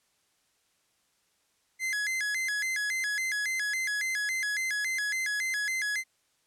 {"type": "tone with vibrato", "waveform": "45% pulse", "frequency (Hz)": 1864.7, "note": "A#6", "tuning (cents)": 0, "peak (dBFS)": -28, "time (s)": [1.79, 6.04], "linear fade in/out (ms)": 50, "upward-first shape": "square", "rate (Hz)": 3.6, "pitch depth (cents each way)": 180, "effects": ["white hiss -71 dBFS RMS until 6.46 s", "low-pass 10000 Hz 12 dB/octave"]}